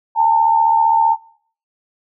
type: tone pair together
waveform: sine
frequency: 829 / 904.3 Hz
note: G#5 / A5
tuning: -3 / +47 cents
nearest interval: major second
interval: 150 cents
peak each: -18 / -10 dBFS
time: 0.15-1.17 s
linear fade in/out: 50 ms
effects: noise-tail reverb RT60 0.5 s tail -20 dB re dry